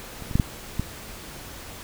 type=clicks; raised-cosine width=5 ms; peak=-25 / -20 / -8 / -6 / -12 dBFS; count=5; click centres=0.223 / 0.312 / 0.355 / 0.398 / 0.796 s; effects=pink hiss -40 dBFS RMS until 1.83 s